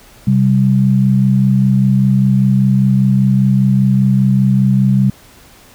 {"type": "tone pair together", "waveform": "sine", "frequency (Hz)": [130.81, 195.87], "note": ["C3", "G3"], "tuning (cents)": [0, -1], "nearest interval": "perfect fifth", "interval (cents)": 699, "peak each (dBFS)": -11, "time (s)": [0.27, 5.1], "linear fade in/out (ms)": 5, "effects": ["pink hiss -43 dBFS RMS until 5.74 s"]}